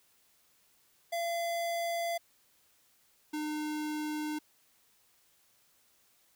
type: tone pair in turn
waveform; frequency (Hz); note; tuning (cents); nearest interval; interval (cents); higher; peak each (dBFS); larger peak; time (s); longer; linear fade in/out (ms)
square; 681 / 303.5; F5 / D#4; -44 / -43; octave + major second; 1399; first; -32 / -34; first; 1.12-2.18 / 3.33-4.39; neither; 10
effects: white hiss -68 dBFS RMS until 6.35 s